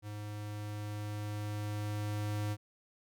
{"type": "tone with level ramp", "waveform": "square", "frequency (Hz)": 104.7, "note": "G#2", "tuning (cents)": 15, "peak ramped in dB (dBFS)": [-41, -33], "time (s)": [0.02, 2.57], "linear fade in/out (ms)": 50, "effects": []}